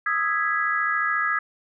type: chord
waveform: sine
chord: E major seventh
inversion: third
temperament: equal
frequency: 1244.5 / 1318.5 / 1661.2 / 1975.5 Hz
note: D#6 / E6 / G#6 / B6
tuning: 0 / 0 / 0 / 0 cents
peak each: -26 / -29 / -24 / -29 dBFS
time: 0.06-1.39 s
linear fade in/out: 5 ms
effects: none